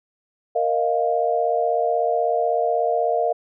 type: chord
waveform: sine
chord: Bb suspended fourth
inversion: none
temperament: equal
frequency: 466.2 / 622.3 / 698.5 Hz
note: Bb4 / Eb5 / F5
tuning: 0 / 0 / 0 cents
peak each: -23 / -23 / -21 dBFS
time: 0.55-3.33 s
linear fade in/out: 10 ms
effects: none